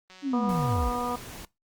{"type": "click train", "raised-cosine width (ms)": 0.2, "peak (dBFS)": -32, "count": 118, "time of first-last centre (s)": [0.1, 0.729], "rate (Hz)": 186}
{"type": "linear sweep", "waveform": "sine", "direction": "down", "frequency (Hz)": [292.3, 34.65], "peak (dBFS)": -25, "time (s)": [0.22, 0.93], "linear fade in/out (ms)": 50}
{"type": "harmonic tone", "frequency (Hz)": 244, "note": "B3", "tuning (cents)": -21, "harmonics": [1, 2, 3, 4, 5], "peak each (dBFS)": [-34, -34, -34, -34, -34], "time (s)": [0.33, 1.16], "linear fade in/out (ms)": 5}
{"type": "noise", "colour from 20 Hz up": "pink", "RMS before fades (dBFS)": -42, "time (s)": [0.49, 1.45], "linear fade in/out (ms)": 2}
{"effects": ["noise-tail reverb RT60 0.2 s tail -21 dB re dry", "Opus 32 kbps"]}